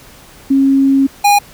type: tone pair in turn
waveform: sine / square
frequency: 271.9 / 817.6 Hz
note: C#4 / G#5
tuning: -33 / -27 cents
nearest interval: octave + perfect fifth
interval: 1906 cents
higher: second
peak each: -7 dBFS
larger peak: neither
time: 0.5-1.07 / 1.24-1.39 s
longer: first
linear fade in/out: 10 ms
effects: pink hiss -40 dBFS RMS until 1.53 s